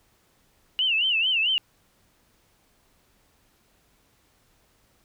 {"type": "tone with vibrato", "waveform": "sine", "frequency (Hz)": 2847, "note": "F7", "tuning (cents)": 33, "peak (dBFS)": -20, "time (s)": [0.79, 1.58], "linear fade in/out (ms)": 0, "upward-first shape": "sine", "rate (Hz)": 4.5, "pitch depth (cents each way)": 160, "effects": ["pink hiss -64 dBFS RMS until 5.04 s"]}